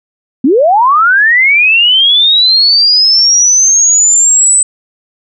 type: linear sweep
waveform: sine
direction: up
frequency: 232.7 to 8100 Hz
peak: -4 dBFS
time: 0.44-4.63 s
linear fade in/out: 5 ms
effects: none